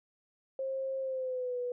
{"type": "tone with pitch glide", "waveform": "sine", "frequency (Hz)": [533, 491.6], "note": ["C5", "B4"], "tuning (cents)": [32, -8], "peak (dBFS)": -32, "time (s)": [0.59, 1.72], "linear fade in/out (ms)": 2, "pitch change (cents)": -140, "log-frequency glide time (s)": [1, 1.59], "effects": []}